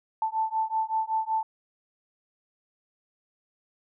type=beating tone pair; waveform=sine; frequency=880 / 885.3 Hz; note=A5 / A5; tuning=0 / +10 cents; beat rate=5.3 Hz; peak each=-28 dBFS; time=0.22-1.43 s; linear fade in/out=2 ms; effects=none